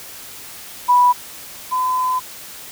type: tone pair in turn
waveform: sine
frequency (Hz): 984 / 1014.6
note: B5 / B5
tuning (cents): -7 / +46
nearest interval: minor second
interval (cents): 53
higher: second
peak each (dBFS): -9 / -16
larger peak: first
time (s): 0.88-1.13 / 1.71-2.2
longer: second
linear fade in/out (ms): 20
effects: white hiss -36 dBFS RMS until 2.71 s